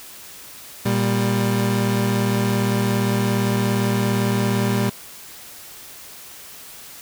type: tone pair together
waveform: 30% pulse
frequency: 117.6 / 197.78 Hz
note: A#2 / G3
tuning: +16 / +16 cents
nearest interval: major sixth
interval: 900 cents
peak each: -18 dBFS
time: 0.85-4.9 s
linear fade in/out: 10 ms
effects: white hiss -40 dBFS RMS until 7.01 s